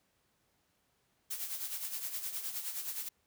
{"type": "noise with tremolo", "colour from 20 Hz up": "blue", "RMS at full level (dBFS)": -37, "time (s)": [1.3, 3.09], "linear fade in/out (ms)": 10, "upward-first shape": "sine", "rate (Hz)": 9.6, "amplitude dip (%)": 60, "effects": ["pink hiss -75 dBFS RMS until 3.26 s", "high-pass 60 Hz 12 dB/octave"]}